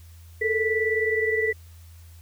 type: tone cluster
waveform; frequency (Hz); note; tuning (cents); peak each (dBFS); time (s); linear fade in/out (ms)
sine; 434.6 / 454 / 1970; A4 / A#4 / B6; -21 / -46 / -5; -25 / -28 / -24; 0.41-1.53; 10
effects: added 83 Hz sine -44 dBFS peak until 2.21 s + white hiss -57 dBFS RMS until 2.21 s